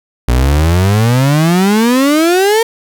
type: exponential sweep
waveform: 35% pulse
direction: up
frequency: 58 to 464.3 Hz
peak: -6 dBFS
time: 0.28-2.63 s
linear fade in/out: 5 ms
effects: 8-bit